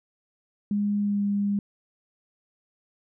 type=tone with pitch glide; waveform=sine; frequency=205 to 202.3 Hz; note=G#3 to G#3; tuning=-22 to -45 cents; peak=-22 dBFS; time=0.71-1.59 s; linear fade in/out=2 ms; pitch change=-23 cents; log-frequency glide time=1-1.22 s; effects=none